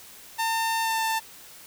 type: tone with pitch glide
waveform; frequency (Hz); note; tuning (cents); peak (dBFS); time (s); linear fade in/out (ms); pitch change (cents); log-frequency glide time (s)
sawtooth; 900 to 891.7; A5 to A5; +39 to +23; -20; 0.38-1.2; 20; -16; 0.82-1.05
effects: white hiss -47 dBFS RMS until 1.66 s